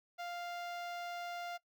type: tone with notch filter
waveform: sawtooth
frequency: 698.5 Hz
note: F5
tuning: in tune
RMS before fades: -43 dBFS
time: 0.18-1.58 s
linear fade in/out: 20 ms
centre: 9900 Hz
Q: 0.51
effects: noise-tail reverb RT60 0.1 s tail -20 dB re dry